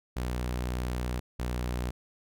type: tone pair in turn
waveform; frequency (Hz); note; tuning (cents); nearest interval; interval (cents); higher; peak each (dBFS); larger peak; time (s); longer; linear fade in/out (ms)
sawtooth; 61.5 / 61.2; B1 / B1; -7 / -15; unison; 8; first; -26; neither; 0.16-1.2 / 1.39-1.91; first; 10
effects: none